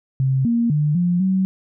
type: tone with pitch steps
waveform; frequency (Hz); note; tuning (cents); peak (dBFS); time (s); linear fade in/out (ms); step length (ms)
sine; 132.9 / 234.1 / 149.2 / 176.1 / 189.1; C3 / A#3 / D3 / F3 / F#3; +27 / +8 / +28 / +15 / +38; -15; 0.2-1.45; 0; 250
effects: none